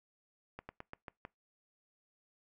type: slowing click train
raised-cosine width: 0.5 ms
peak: -29 dBFS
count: 6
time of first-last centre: 0.59-1.251 s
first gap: 100 ms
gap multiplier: 1.14
effects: noise-tail reverb RT60 0.2 s tail -24 dB re dry